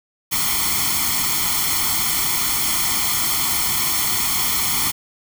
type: noise with comb filter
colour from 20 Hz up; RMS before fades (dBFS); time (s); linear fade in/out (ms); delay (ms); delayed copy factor
white; -20; 0.31-4.92; 20; 0.92; +0.85
effects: none